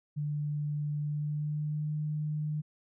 sine tone with pitch glide, 148 to 151.55 Hz, D3 to D#3, +14 to -45 cents, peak -30 dBFS, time 0.16-2.62 s, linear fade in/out 20 ms, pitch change +41 cents, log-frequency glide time 1.02-1.92 s, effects none

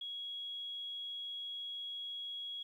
sine tone, 3322 Hz, G#7, in tune, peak -40 dBFS, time 0.01-2.63 s, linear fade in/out 5 ms, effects 12-bit

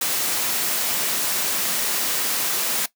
white high-pass noise, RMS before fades -23 dBFS, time 0.01-2.86 s, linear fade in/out 5 ms, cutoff 170 Hz, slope 12 dB/octave, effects noise-tail reverb RT60 0.1 s tail -17 dB re dry

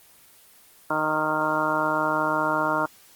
harmonic tone, 154.7 Hz, D#3, 10 cents flat, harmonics 1 / 2 / 3 / 4 / 5 / 6 / 7 / 8 / 9, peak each -38 / -30 / -36 / -28 / -35 / -27 / -29 / -32 / -27 dBFS, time 0.9-2.86 s, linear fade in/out 5 ms, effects white hiss -53 dBFS RMS until 3.15 s + Opus 24 kbps

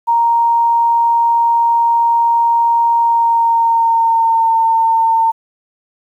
sine tone with pitch glide, 932.3 to 905.2 Hz, A#5 to A5, 0 to +49 cents, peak -9 dBFS, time 0.07-5.32 s, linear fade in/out 20 ms, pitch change -51 cents, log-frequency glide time 2.99-4.59 s, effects 8-bit

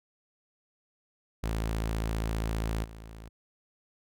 sawtooth tone with level steps, 55 Hz, A1, in tune, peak -25 / -40 dBFS, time 1.43-3.29 s, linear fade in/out 10 ms, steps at 2.83 s, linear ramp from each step 20 ms, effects none

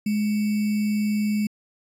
sine tone with sample-and-hold, 210.2 Hz, G#3, 21 cents sharp, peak -20 dBFS, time 0.06-1.47 s, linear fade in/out 5 ms, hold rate 2450 Hz, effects resampled to 32000 Hz

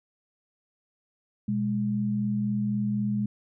sine tone pair together, 123.1 / 207 Hz, B2 / G#3, -5 / -5 cents, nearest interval major sixth, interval 900 cents, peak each -31 / -25 dBFS, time 1.48-3.26 s, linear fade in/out 5 ms, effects none

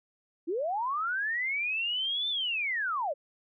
sine linear two-way sweep, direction up then down, 302.1 to 3578 to 511 Hz, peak -28 dBFS, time 0.47-3.14 s, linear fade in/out 20 ms, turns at 2.29 s, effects none

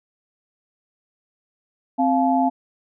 sine tone cluster, 262.5 / 698 / 860 Hz, C4 / F5 / A5, +6 / -1 / -40 cents, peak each -19 / -20 / -22 dBFS, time 1.98-2.5 s, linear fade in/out 20 ms, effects none

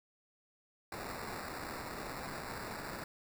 white noise with sample-and-hold, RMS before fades -43 dBFS, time 0.92-3.04 s, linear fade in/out 2 ms, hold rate 3150 Hz, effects none

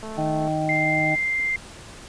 click train, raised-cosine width 1 ms, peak -23 dBFS, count 99, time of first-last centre 0.03-0.477 s, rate 219 Hz
harmonic tone, 155.56 Hz, D#3, in tune, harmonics 1 / 2 / 4 / 5, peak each -27 / -27 / -27 / -27 dBFS, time 0.17-1.16 s, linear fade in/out 20 ms
sine tone, 2093 Hz, C7, in tune, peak -21 dBFS, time 0.69-1.56 s, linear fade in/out 2 ms
effects pink hiss -42 dBFS RMS until 2.08 s + resampled to 22050 Hz

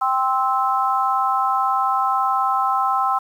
sine chord, C major, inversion second, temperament just, 784.9 / 1046.5 / 1308.1 Hz, G5 / C6 / E6, +2 / 0 / -14 cents, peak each -21 dBFS, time 0.01-3.19 s, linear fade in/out 10 ms, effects 8-bit

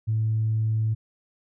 sine tone, 110 Hz, A2, in tune, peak -20 dBFS, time 0.07-0.95 s, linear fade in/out 20 ms, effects tanh soft clip ceiling -16 dBFS

